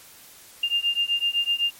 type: beating tone pair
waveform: sine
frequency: 2800 / 2807.9 Hz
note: F7 / F7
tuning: +4 / +9 cents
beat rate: 7.9 Hz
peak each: -24 dBFS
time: 0.63-1.71 s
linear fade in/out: 5 ms
effects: white hiss -48 dBFS RMS until 1.79 s + MP3 64 kbps